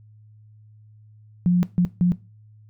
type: tone bursts at uneven times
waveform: sine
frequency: 177.6 Hz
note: F3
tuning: 29 cents sharp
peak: -14 dBFS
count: 3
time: 1.46-1.63 / 1.78-1.85 / 2.01-2.12 s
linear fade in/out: 0 ms
effects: noise-tail reverb RT60 0.3 s tail -19 dB re dry + added 107 Hz sine -47 dBFS peak until 2.69 s